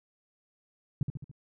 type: tone with echo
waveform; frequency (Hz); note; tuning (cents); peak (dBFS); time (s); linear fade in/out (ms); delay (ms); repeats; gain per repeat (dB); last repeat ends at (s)
sine; 138.59; C#3; 0; -23; 1.01-1.03; 2; 71; 4; -5; 1.314
effects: none